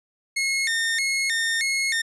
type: tone with vibrato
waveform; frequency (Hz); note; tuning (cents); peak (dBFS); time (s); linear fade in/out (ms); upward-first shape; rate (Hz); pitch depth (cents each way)
sawtooth; 1988; B6; +11; -18; 0.36-2.02; 10; square; 1.6; 150
effects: resampled to 24000 Hz